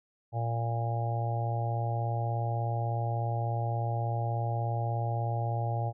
harmonic tone, 116.54 Hz, A#2, in tune, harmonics 1 / 3 / 4 / 5 / 6 / 7, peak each -29 / -45 / -44 / -40 / -38 / -37 dBFS, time 0.32-5.93 s, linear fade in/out 50 ms, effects none

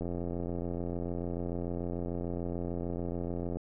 click train, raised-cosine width 2 ms, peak -23 dBFS, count 310, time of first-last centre 0.01-3.57 s, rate 86.8 Hz, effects none

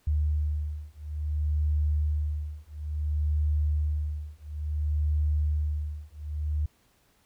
sine beating tone pair, 74.9 / 75.48 Hz, D2 / D2, +35 / +48 cents, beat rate 0.58 Hz, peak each -28 dBFS, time 0.07-6.66 s, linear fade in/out 5 ms, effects pink hiss -66 dBFS RMS until 7.25 s

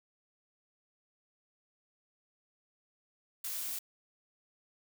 blue noise, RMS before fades -38 dBFS, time 3.44-3.79 s, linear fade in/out 5 ms, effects none

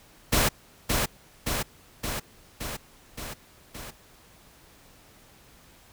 pink noise with echo, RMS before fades -22 dBFS, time 0.32-0.49 s, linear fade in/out 10 ms, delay 570 ms, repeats 6, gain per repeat -3 dB, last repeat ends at 3.91 s, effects pink hiss -55 dBFS RMS until 5.92 s

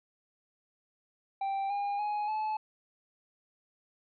triangle tone with pitch steps, 784 / 809.3 / 835.4 / 862.4 Hz, G5 / G#5 / G#5 / A5, 0 / -45 / +10 / -35 cents, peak -28 dBFS, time 1.41-2.57 s, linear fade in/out 5 ms, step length 290 ms, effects resampled to 11025 Hz

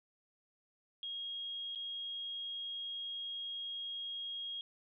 sine tone with dropouts, 3270 Hz, G#7, 28 cents flat, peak -39 dBFS, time 1.03-4.61 s, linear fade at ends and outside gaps 1 ms, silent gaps 1.75-1.757 s, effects none

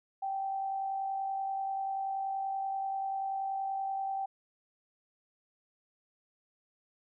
sine tone with amplitude modulation, 778 Hz, G5, 13 cents flat, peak -30 dBFS, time 0.22-4.26 s, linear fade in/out 10 ms, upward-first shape sine, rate 50.4 Hz, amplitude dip 35%, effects none

